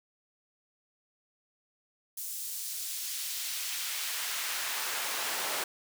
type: noise with high-pass filter sweep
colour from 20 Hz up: pink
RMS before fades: -35 dBFS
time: 2.17-5.64 s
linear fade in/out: 5 ms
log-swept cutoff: 8500 to 560 Hz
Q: 0.71
effects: none